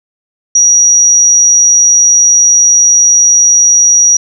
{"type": "tone", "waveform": "sine", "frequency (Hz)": 5770, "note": "F#8", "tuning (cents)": -44, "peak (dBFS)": -3, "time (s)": [0.55, 4.17], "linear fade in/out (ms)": 5, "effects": []}